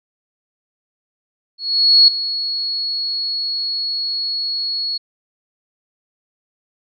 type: tone with ADSR envelope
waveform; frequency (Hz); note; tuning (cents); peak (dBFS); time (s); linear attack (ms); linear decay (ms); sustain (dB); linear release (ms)
sine; 4349; C#8; -34; -5; 1.58-4.98; 500; 3; -14; 13
effects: none